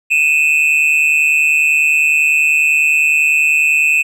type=tone pair together; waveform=triangle; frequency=2499 / 2649 Hz; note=D#7 / E7; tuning=+7 / +8 cents; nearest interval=minor second; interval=101 cents; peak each=-11 dBFS; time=0.1-4.03 s; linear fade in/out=20 ms; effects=none